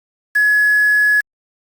sine tone with quantisation, 1692 Hz, G#6, 32 cents sharp, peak -10 dBFS, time 0.35-1.21 s, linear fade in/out 10 ms, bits 5, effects Opus 48 kbps

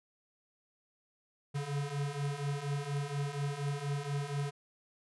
square beating tone pair, 140 / 144.2 Hz, C#3 / D3, +18 / -31 cents, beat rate 4.2 Hz, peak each -39 / -36 dBFS, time 1.54-4.51 s, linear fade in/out 20 ms, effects resampled to 24000 Hz

